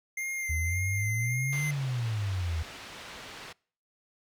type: tone with vibrato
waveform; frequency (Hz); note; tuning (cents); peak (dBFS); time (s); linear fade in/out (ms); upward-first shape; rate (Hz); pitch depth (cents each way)
square; 2100; C7; +6; -32; 0.17-1.71; 5; sine; 1.8; 27
type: exponential two-way sweep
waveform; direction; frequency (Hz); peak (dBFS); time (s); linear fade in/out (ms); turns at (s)
sine; up then down; 77.78 to 149.9 to 77.78; -28; 0.49-2.63; 10; 1.67
type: low-pass noise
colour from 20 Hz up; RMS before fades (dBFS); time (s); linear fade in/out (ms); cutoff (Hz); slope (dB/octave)
white; -45; 1.52-3.53; 10; 3400; 12
effects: noise-tail reverb RT60 0.5 s tail -26 dB re dry